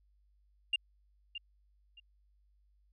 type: tone with echo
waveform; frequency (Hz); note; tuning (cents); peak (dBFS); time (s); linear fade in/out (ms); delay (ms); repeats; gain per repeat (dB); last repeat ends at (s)
sine; 2800; F7; +4; -25; 0.73-0.76; 5; 620; 2; -13; 2
effects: tanh soft clip ceiling -24 dBFS + added 50 Hz sine -66 dBFS peak until 2.92 s